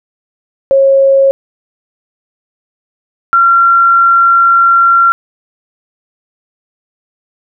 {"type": "tone pair in turn", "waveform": "sine", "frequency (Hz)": [544, 1370.8], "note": ["C#5", "F6"], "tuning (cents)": [-33, -33], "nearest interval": "octave + major third", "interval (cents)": 1600, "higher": "second", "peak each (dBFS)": -4, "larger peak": "neither", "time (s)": [[0.71, 1.31], [3.33, 5.12]], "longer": "second", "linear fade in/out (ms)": 0, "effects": []}